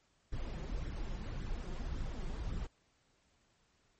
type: noise with flanger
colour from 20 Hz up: brown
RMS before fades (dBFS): -39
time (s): 0.32-2.67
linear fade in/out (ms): 10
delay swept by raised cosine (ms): 0.53 to 5.73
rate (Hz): 1.8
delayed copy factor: +0.55
effects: pink hiss -73 dBFS RMS until 3.99 s + MP3 32 kbps